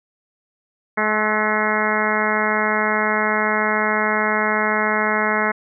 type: harmonic tone with a mistuned harmonic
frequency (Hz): 213.6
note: G#3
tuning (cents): +49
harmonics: 1 / 2 / 3 / 4 / 5 / 6 / 7 / 8 / 9 / 10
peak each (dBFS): -26 / -26 / -26 / -26 / -26 / -26 / -26 / -26 / -26 / -26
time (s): 0.97-5.52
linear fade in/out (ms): 10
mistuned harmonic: 6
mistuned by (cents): +34
effects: none